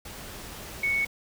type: tone in noise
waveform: sine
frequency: 2217 Hz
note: C#7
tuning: in tune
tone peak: -23 dBFS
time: 0.83-1.05 s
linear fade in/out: 5 ms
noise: pink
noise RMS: -41 dBFS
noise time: 0.05-1.07 s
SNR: +15 dB
effects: none